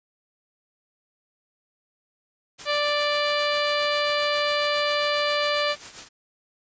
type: noise with tremolo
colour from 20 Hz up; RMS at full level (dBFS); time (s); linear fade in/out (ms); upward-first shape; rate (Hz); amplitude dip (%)
white; -37; 2.58-6.09; 20; triangle; 7.4; 70
type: harmonic tone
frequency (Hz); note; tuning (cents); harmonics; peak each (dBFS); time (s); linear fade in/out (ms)
587.3; D5; 0; 1 / 2 / 3 / 4 / 5 / 6 / 7 / 8; -25 / -28 / -30 / -31 / -32 / -33 / -33 / -34; 2.65-5.76; 50
effects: resampled to 16000 Hz